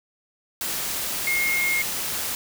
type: tone in noise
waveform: sine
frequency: 2145 Hz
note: C7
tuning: 42 cents sharp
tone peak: -21 dBFS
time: 1.27-1.82 s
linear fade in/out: 2 ms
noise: white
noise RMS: -28 dBFS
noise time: 0.61-2.35 s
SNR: +4 dB
effects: none